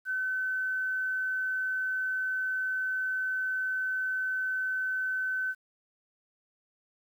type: tone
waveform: sine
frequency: 1521 Hz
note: F#6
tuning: 47 cents sharp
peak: -28 dBFS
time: 0.05-5.55 s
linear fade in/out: 50 ms
effects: 10-bit